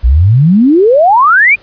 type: exponential sweep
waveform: sine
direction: up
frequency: 55 to 2489 Hz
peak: -3 dBFS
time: 0.03-1.56 s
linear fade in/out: 20 ms
effects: pink hiss -42 dBFS RMS until 1.62 s + resampled to 11025 Hz